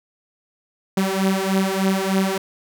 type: beating tone pair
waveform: sawtooth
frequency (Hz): 190.4 / 193.7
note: F#3 / G3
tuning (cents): +50 / -20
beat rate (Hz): 3.3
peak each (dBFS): -17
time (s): 0.97-2.38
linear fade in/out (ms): 5
effects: none